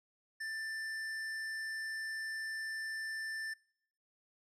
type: tone with hard clipping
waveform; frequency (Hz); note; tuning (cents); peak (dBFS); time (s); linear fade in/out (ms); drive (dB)
sine; 1774; A6; +14; -40; 0.4-3.54; 10; 11
effects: noise-tail reverb RT60 0.7 s tail -25 dB re dry + low-pass 12000 Hz 12 dB/octave